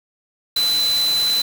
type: tone in noise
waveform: sine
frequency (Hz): 4020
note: B7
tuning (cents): +30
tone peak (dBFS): -16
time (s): 0.56-1.42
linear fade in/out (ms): 5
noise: white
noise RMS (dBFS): -27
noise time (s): 0.56-1.42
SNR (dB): +8
effects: none